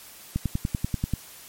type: click train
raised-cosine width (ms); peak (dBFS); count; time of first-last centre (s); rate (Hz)
5; -12; 9; 0.36-1.137; 10.3
effects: white hiss -46 dBFS RMS until 1.48 s + MP3 64 kbps